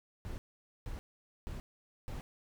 brown noise bursts, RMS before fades -41 dBFS, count 4, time 0.25-2.21 s, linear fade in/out 0 ms, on 130 ms, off 480 ms, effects none

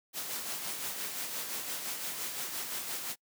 white noise with tremolo, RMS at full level -36 dBFS, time 0.13-3.16 s, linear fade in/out 50 ms, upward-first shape sine, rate 5.8 Hz, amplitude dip 40%, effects noise-tail reverb RT60 0.1 s tail -26 dB re dry + high-pass 150 Hz 12 dB/octave

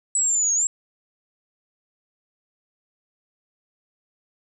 sine linear two-way sweep, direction down then up, 7902 to 6500 to 7680 Hz, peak -18 dBFS, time 0.15-0.67 s, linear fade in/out 2 ms, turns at 0.54 s, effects none

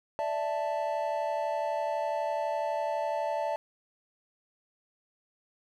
triangle chord, D suspended second, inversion none, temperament equal, 587.3 / 659.3 / 880 Hz, D5 / E5 / A5, 0 / 0 / 0 cents, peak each -31 dBFS, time 0.19-3.56 s, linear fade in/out 0 ms, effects none

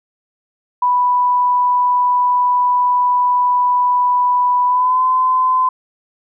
sine tone with pitch glide, 987.8 to 1023.2 Hz, B5 to C6, 0 to -39 cents, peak -11 dBFS, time 0.82-5.69 s, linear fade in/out 5 ms, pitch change +61 cents, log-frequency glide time 4.66-5.03 s, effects none

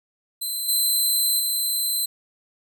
10% pulse tone with level steps, 4065 Hz, B7, 49 cents sharp, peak -19 / -12 / -15 dBFS, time 0.41-2.06 s, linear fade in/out 10 ms, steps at 0.68 / 1.39 s, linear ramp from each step 10 ms, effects none

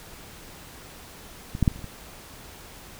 clicks, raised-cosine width 5 ms, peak -19 / -8 / -6 / -29 / -28 / -30 / -23 dBFS, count 7, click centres 1.551 / 1.627 / 1.678 / 1.716 / 1.76 / 1.792 / 1.843 s, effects pink hiss -45 dBFS RMS until 2.99 s

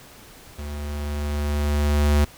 square tone with level ramp, 73.42 Hz, D2, in tune, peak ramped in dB -31 to -15 dBFS, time 0.58-2.25 s, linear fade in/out 10 ms, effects pink hiss -46 dBFS RMS until 2.37 s

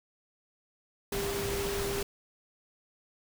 sine tone in noise, 399 Hz, G4, 31 cents sharp, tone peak -33 dBFS, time 1.12-2.03 s, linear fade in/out 5 ms, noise pink, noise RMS -35 dBFS, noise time 1.12-2.03 s, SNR -1 dB, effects none

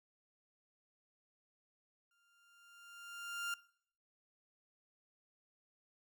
30% pulse tone with exponential growth, 1396.9 Hz, F6, in tune, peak -34 dBFS, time 2.11-3.54 s, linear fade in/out 2 ms, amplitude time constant 310 ms, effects noise-tail reverb RT60 0.6 s tail -20 dB re dry

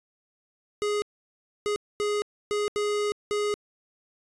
square tone bursts at uneven times, 415.3 Hz, G#4, in tune, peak -25 dBFS, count 6, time 0.82-1.02 / 1.66-1.76 / 2-2.22 / 2.51-2.68 / 2.76-3.12 / 3.31-3.54 s, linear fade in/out 0 ms, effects resampled to 22050 Hz

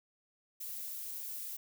violet noise, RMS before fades -42 dBFS, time 0.6-1.57 s, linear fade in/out 10 ms, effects none

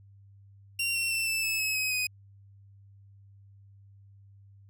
sawtooth tone with pitch steps, 2757 / 2719 / 2682 / 2645 / 2608 / 2572 / 2537 / 2502 Hz, F7 / F7 / E7 / E7 / E7 / E7 / D#7 / D#7, -23 / -47 / +29 / +5 / -19 / -43 / +33 / +9 cents, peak -24 dBFS, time 0.79-2.07 s, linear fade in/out 5 ms, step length 160 ms, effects added 99 Hz sine -52 dBFS peak until 4.69 s

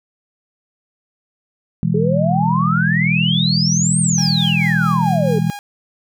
sine chord, E major, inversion second, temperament just, 123.61 / 164.81 / 206 Hz, B2 / E3 / G#3, +2 / 0 / -14 cents, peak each -22 / -16 / -21 dBFS, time 1.83-5.5 s, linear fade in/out 0 ms
sine exponential two-way sweep, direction up then down, 407 to 8870 to 407 Hz, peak -17 dBFS, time 1.94-5.39 s, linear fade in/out 5 ms, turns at 4 s
sawtooth tone with tremolo, 817 Hz, G#5, 29 cents flat, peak -24 dBFS, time 4.18-5.59 s, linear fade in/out 0 ms, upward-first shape sine, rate 4.6 Hz, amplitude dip 50%
effects none

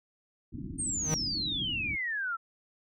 white low-pass noise, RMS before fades -40 dBFS, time 0.52-1.97 s, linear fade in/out 20 ms, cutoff 330 Hz, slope 96 dB/octave
sine exponential sweep, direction down, 8870 to 1318.5 Hz, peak -30 dBFS, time 0.78-2.37 s, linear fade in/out 20 ms
45% pulse tone with exponential growth, 155.56 Hz, D#3, in tune, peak -24 dBFS, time 0.95-1.14 s, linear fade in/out 0 ms, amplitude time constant 41 ms
effects none

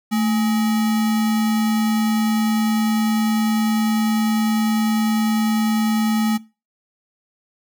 sine tone with sample-and-hold, 220 Hz, A3, in tune, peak -16 dBFS, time 0.11-6.38 s, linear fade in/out 20 ms, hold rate 1050 Hz, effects noise-tail reverb RT60 0.3 s tail -21 dB re dry

